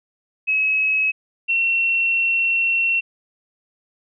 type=tone pair in turn; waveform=sine; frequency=2565 / 2718 Hz; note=E7 / F7; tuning=-48 / -48 cents; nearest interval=minor second; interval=100 cents; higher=second; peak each=-16 dBFS; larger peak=neither; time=0.47-1.12 / 1.48-3.01 s; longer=second; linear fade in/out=20 ms; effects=none